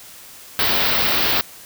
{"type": "band-stop noise", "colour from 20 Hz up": "white", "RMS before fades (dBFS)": -18, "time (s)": [0.59, 1.41], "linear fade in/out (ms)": 0, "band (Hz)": [5000, 16000], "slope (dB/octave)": 48, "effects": ["white hiss -41 dBFS RMS until 1.65 s"]}